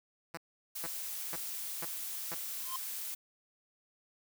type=tone bursts; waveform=5% pulse; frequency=166.7 Hz; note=E3; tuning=20 cents sharp; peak=-28 dBFS; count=5; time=0.34-2.345 s; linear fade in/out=5 ms; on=33 ms; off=460 ms
type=noise; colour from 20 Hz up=blue; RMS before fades=-40 dBFS; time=0.75-3.15 s; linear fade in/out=10 ms
type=tone with exponential growth; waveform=square; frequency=1046.5 Hz; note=C6; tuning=in tune; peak=-35 dBFS; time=2.58-2.76 s; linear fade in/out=2 ms; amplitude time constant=38 ms
effects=none